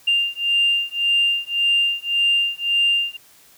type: beating tone pair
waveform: sine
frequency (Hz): 2794 / 2795.8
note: F7 / F7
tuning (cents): 0 / +1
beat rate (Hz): 1.8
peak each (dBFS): -19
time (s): 0.07-3.17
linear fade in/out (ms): 10
effects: tanh soft clip ceiling -9 dBFS + white hiss -51 dBFS RMS until 3.57 s